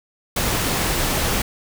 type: noise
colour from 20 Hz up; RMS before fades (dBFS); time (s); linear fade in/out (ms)
pink; -21; 0.36-1.42; 5
effects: none